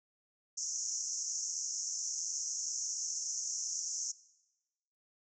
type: band-pass noise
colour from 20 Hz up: pink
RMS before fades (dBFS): -38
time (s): 0.57-4.12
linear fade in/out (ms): 10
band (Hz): 5600 to 7000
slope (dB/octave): 96
effects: noise-tail reverb RT60 1.0 s tail -19 dB re dry